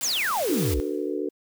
white high-pass noise, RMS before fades -33 dBFS, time 0.01-0.74 s, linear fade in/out 0 ms, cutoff 120 Hz, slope 12 dB/octave
sine exponential sweep, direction down, 7510 to 52 Hz, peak -23 dBFS, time 0.03-0.8 s, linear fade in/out 0 ms
sine chord, B minor seventh, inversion first, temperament just, 296.3 / 370.4 / 444.5 / 493.9 Hz, D4 / F#4 / A4 / B4, +15 / +2 / +18 / 0 cents, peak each -30 / -30 / -31 / -35 dBFS, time 0.49-1.29 s, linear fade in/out 5 ms
white noise with exponential decay, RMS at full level -37 dBFS, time 0.57-1.31 s, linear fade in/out 5 ms, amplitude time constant 160 ms
effects none

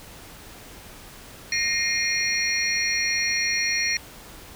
sine tone cluster, 1859 / 2118 / 2438 / 4301 / 5640 Hz, A#6 / C7 / D#7 / C8 / F8, -5 / +21 / -36 / +47 / +16 cents, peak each -28 dBFS, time 1.52-3.97 s, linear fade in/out 2 ms, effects pink hiss -44 dBFS RMS until 4.55 s

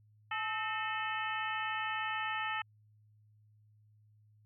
harmonic tone with a mistuned harmonic, 433.4 Hz, A4, 26 cents flat, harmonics 2 / 3 / 4 / 5 / 6 / 7, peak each -39 / -39 / -39 / -46 / -42 / -45 dBFS, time 0.31-2.62 s, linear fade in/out 5 ms, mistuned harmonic 4, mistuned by +73 cents, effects added 106 Hz sine -62 dBFS peak until 4.45 s

